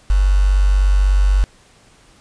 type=tone with quantisation; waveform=sine; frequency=48.2 Hz; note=G1; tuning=28 cents flat; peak=-10 dBFS; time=0.1-1.44 s; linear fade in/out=0 ms; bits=5; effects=pink hiss -50 dBFS RMS until 2.2 s + resampled to 22050 Hz